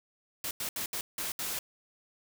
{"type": "noise bursts at uneven times", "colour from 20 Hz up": "white", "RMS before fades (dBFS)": -35, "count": 6, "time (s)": [[0.44, 0.51], [0.6, 0.69], [0.76, 0.86], [0.93, 1.01], [1.18, 1.32], [1.39, 1.59]], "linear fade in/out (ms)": 2, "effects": []}